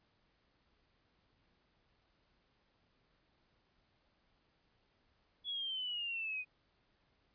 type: exponential sweep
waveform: sine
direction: down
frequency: 3400 to 2474 Hz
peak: -37 dBFS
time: 5.44-6.45 s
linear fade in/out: 50 ms
effects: pink hiss -75 dBFS RMS until 7.34 s + resampled to 11025 Hz